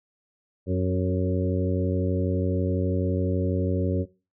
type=harmonic tone with a mistuned harmonic; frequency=92 Hz; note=F#2; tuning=9 cents flat; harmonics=1 / 2 / 3 / 4 / 5 / 6; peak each=-25 / -28 / -30 / -31 / -32 / -33 dBFS; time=0.66-4.06 s; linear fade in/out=50 ms; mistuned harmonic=4; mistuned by=+26 cents; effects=noise-tail reverb RT60 0.3 s tail -19 dB re dry